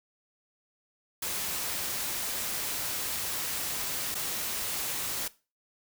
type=noise with dropouts; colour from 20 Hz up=white; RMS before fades=-33 dBFS; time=1.22-5.28 s; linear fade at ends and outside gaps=5 ms; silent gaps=4.145-4.151 s; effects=noise-tail reverb RT60 0.3 s tail -18 dB re dry